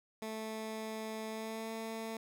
15% pulse tone with pitch glide, 219.5 to 223.7 Hz, A3 to A3, -4 to +29 cents, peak -33 dBFS, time 0.22-2.17 s, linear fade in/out 2 ms, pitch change +33 cents, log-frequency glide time 1.29-1.7 s, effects none

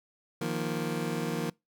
25% pulse chord, Eb suspended second, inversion none, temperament just, 155.56 / 175.01 / 233.3 Hz, Eb3 / F3 / Bb3, 0 / +4 / +2 cents, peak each -31 dBFS, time 0.41-1.5 s, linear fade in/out 5 ms, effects noise-tail reverb RT60 0.2 s tail -24 dB re dry

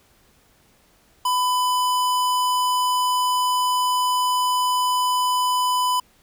square tone, 1000 Hz, B5, 21 cents sharp, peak -19 dBFS, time 1.25-6 s, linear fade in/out 5 ms, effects pink hiss -58 dBFS RMS until 6.22 s

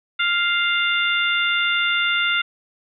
harmonic tone with a mistuned harmonic, 698.5 Hz, F5, in tune, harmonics 2 / 3 / 4 / 5, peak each -21 / -23 / -24 / -25 dBFS, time 0.19-2.42 s, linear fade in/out 10 ms, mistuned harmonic 5, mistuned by +28 cents, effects none

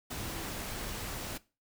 sine tone in noise, 330 Hz, E4, 2 cents sharp, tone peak -47 dBFS, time 0.21-0.46 s, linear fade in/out 10 ms, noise pink, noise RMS -39 dBFS, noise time 0.1-1.38 s, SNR -11 dB, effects noise-tail reverb RT60 0.3 s tail -19 dB re dry

